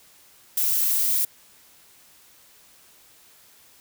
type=noise; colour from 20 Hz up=violet; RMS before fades=-22 dBFS; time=0.57-1.25 s; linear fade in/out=5 ms; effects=white hiss -54 dBFS RMS until 3.8 s